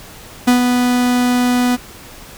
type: tone with ADSR envelope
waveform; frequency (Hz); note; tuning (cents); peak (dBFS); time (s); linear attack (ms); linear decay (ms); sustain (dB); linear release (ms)
45% pulse; 246.9; B3; 0; -7; 0.47-1.77; 11; 110; -5; 26
effects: pink hiss -37 dBFS RMS until 2.37 s